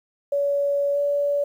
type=tone with pitch glide; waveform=sine; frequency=567 to 573.3 Hz; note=C#5 to D5; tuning=+39 to -42 cents; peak=-19 dBFS; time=0.32-1.44 s; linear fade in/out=5 ms; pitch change=+19 cents; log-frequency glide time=0.93-0.98 s; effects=9-bit